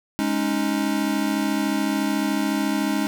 square chord, Ab suspended fourth, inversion none, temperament equal, 207.7 / 277.2 / 311.1 Hz, Ab3 / Db4 / Eb4, 0 / 0 / 0 cents, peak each -26 dBFS, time 0.19-3.07 s, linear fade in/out 0 ms, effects none

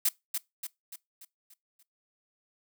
blue noise with echo, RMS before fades -25 dBFS, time 0.05-0.09 s, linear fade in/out 5 ms, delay 290 ms, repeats 6, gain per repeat -6 dB, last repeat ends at 1.83 s, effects noise-tail reverb RT60 0.2 s tail -22 dB re dry

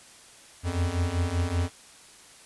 square beating tone pair, 83.8 / 89 Hz, E2 / F2, +29 / +33 cents, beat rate 5.2 Hz, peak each -30 / -27 dBFS, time 0.63-1.7 s, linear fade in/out 50 ms, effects white hiss -51 dBFS RMS until 2.45 s + resampled to 24000 Hz

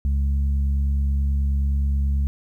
harmonic tone, 69.4 Hz, C#2, 3 cents sharp, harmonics 1 / 2 / 3, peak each -18 / -34 / -35 dBFS, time 0.05-2.27 s, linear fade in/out 0 ms, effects 10-bit

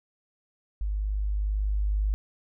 sine tone with level ramp, 51 Hz, G#1, 31 cents flat, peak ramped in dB -26 to -22 dBFS, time 0.81-2.14 s, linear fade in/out 0 ms, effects none

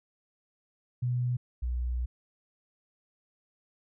sine tone pair in turn, 123.47 / 61.13 Hz, B2 / B1, 0 / -17 cents, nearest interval octave, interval 1217 cents, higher first, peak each -26 / -28 dBFS, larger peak first, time 1.02-1.37 / 1.62-2.06 s, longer second, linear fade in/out 10 ms, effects none

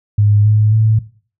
sine tone with pitch steps, 103.83 / 106.75 / 109.75 Hz, G#2 / G#2 / A2, 0 / +48 / -4 cents, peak -8 dBFS, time 0.18-0.99 s, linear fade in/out 5 ms, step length 270 ms, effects noise-tail reverb RT60 0.4 s tail -17 dB re dry

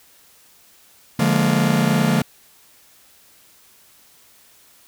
45% pulse chord, Bb dominant seventh, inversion first, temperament just, 145.68 / 174.81 / 209.8 / 233.1 Hz, D3 / F3 / Ab3 / Bb3, -14 / +2 / +18 / 0 cents, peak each -21 dBFS, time 1.19-2.22 s, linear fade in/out 5 ms, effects white hiss -52 dBFS RMS until 4.87 s

